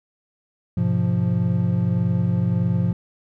triangle chord, F diminished, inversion first, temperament equal with one note detuned, 103.83 / 125.48 / 174.61 Hz, Ab2 / Cb3 / F3, 0 / +28 / 0 cents, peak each -21 / -21 / -19 dBFS, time 0.77-2.93 s, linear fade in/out 5 ms, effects none

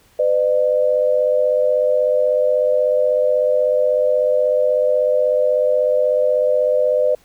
sine tone pair together, 506 / 602.3 Hz, B4 / D5, +42 / +44 cents, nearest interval minor third, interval 302 cents, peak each -16 dBFS, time 0.19-7.15 s, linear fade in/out 5 ms, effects pink hiss -54 dBFS RMS until 7.24 s

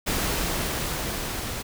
pink noise with level ramp, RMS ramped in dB -25 to -32 dBFS, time 0.06-1.63 s, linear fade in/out 20 ms, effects none

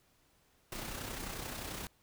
pink noise with amplitude modulation, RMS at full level -40 dBFS, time 0.72-1.87 s, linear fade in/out 2 ms, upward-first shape sine, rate 31.4 Hz, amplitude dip 45%, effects pink hiss -70 dBFS RMS until 2.02 s

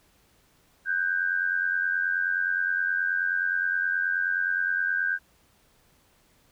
sine tone pair together, 1505.5 / 1595 Hz, F#6 / G6, +30 / +30 cents, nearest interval minor second, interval 100 cents, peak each -28 / -25 dBFS, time 0.85-5.19 s, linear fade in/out 50 ms, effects pink hiss -63 dBFS RMS until 6.51 s

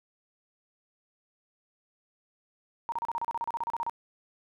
sine tone bursts, 932.3 Hz, A#5, in tune, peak -28 dBFS, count 16, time 2.89-3.896 s, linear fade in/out 0 ms, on 31 ms, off 34 ms, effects none

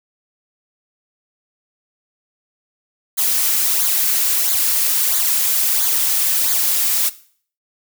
blue noise with flanger, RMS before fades -17 dBFS, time 3.17-7.1 s, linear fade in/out 20 ms, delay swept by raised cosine 0.36 to 4.06 ms, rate 1.5 Hz, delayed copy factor -0.65, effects noise-tail reverb RT60 0.5 s tail -17 dB re dry

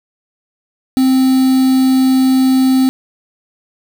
triangle tone with quantisation, 261.6 Hz, C4, in tune, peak -6 dBFS, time 0.97-2.89 s, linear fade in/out 0 ms, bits 4, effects none

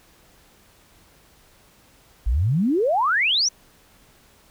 sine exponential sweep, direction up, 49 to 6170 Hz, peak -17 dBFS, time 2.26-3.49 s, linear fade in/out 10 ms, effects pink hiss -55 dBFS RMS until 4.5 s

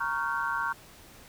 sine chord, G half-diminished seventh, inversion first, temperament equal with one note detuned, 932.3 / 1108.7 / 1396.9 / 1538.4 Hz, Bb5 / Db6 / F6 / G6, 0 / 0 / 0 / -33 cents, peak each -33 dBFS, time 0-0.73 s, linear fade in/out 10 ms, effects pink hiss -52 dBFS RMS until 1.28 s

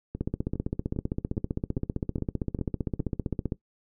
two click trains, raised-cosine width 3 ms, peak -20 / -15 dBFS, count 8 / 52, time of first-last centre 0.15-2.996 / 0.21-3.522 s, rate 2.46 / 15.4 Hz, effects noise-tail reverb RT60 0.1 s tail -18 dB re dry

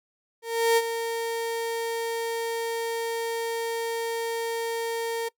35% pulse tone with ADSR envelope, 460 Hz, A#4, 23 cents flat, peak -15 dBFS, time 0.42-5.29 s, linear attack 350 ms, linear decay 43 ms, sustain -10 dB, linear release 12 ms, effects noise-tail reverb RT60 0.1 s tail -22 dB re dry

